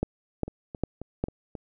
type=two click trains; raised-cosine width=2 ms; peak=-12 / -23 dBFS; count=4 / 5; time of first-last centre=0.03-1.24 / 0.48-1.552 s; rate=2.48 / 3.73 Hz; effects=none